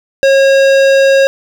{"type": "tone with hard clipping", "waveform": "sine", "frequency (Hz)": 544, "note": "C#5", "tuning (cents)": -33, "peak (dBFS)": -7, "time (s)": [0.23, 1.27], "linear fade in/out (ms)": 0, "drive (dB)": 16, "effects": []}